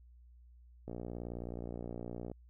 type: click train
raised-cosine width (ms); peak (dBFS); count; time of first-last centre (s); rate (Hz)
2; -29; 86; 0.88-2.316; 59.2
effects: added 60 Hz sine -56 dBFS peak until 2.49 s